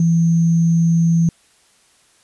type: tone with sample-and-hold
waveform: sine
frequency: 166.8 Hz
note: E3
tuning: 21 cents sharp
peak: -11 dBFS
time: 0-1.29 s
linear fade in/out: 2 ms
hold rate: 6300 Hz
effects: white hiss -55 dBFS RMS until 2.23 s + resampled to 24000 Hz